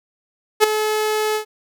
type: tone with ADSR envelope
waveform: sawtooth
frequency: 429.3 Hz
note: A4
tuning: 43 cents flat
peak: -3 dBFS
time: 0.6-1.45 s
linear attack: 36 ms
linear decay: 10 ms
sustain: -11 dB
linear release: 99 ms
effects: none